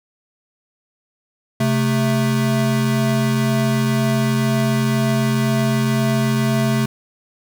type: tone pair together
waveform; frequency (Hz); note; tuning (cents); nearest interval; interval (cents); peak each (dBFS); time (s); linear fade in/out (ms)
square; 132.4 / 220; C3 / A3; +21 / 0; major sixth; 879; -19; 1.6-6.86; 5
effects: none